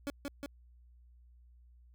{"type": "tone with echo", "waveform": "30% pulse", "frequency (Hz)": 283.5, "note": "C#4", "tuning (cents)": 39, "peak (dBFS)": -32, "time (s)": [0.07, 0.1], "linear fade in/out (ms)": 0, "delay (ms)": 180, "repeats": 2, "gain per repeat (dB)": -2, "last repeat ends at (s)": 0.46, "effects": ["added 60 Hz sine -57 dBFS peak until 1.94 s"]}